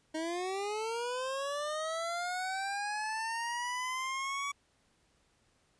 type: linear sweep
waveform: 25% pulse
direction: up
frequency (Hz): 311.1 to 1138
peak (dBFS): -30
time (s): 0.14-4.52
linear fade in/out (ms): 10
effects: pink hiss -71 dBFS RMS until 5.79 s + resampled to 22050 Hz